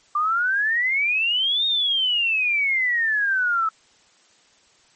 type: exponential two-way sweep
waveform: sine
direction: up then down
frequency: 1174.7 to 3729 to 1294 Hz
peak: -18 dBFS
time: 0.15-3.69 s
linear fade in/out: 5 ms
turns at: 1.66 s
effects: white hiss -57 dBFS RMS until 4.95 s + MP3 32 kbps